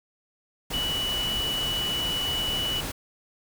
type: tone in noise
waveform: sine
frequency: 2952 Hz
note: F#7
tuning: 5 cents flat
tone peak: -26 dBFS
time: 0.73-2.81 s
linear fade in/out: 10 ms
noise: pink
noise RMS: -33 dBFS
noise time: 0.7-2.92 s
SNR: +4 dB
effects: none